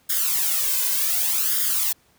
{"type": "noise with flanger", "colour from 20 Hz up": "blue", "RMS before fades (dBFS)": -22, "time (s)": [0.09, 1.93], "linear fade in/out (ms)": 10, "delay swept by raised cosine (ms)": [0.58, 1.98], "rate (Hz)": 0.67, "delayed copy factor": 0.85, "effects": ["pink hiss -60 dBFS RMS until 2.18 s", "high-pass 60 Hz 12 dB/octave"]}